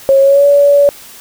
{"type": "tone with pitch glide", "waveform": "sine", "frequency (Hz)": [544, 570.4], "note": ["C#5", "C#5"], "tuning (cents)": [-33, 49], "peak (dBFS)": -4, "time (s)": [0.09, 0.89], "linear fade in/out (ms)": 0, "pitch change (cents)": 82, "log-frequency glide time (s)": [0.2, 0.46], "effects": ["white hiss -35 dBFS RMS until 1.2 s"]}